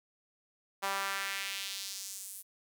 sawtooth tone with high-pass filter sweep, 196 Hz, G3, in tune, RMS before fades -38 dBFS, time 0.82-2.43 s, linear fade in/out 20 ms, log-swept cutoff 860 to 11000 Hz, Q 1.5, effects none

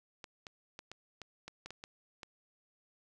clicks, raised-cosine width 0.2 ms, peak -28 dBFS, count 10, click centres 0.242 / 0.468 / 0.791 / 0.916 / 1.217 / 1.48 / 1.66 / 1.706 / 1.839 / 2.232 s, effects none

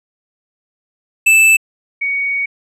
square / sine tone pair in turn, 2637 / 2239 Hz, E7 / C#7, 0 / +17 cents, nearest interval minor third, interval 283 cents, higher first, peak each -7 / -15 dBFS, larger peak first, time 1.26-1.57 / 2.01-2.46 s, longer second, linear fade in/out 10 ms, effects low-pass 12000 Hz 12 dB/octave

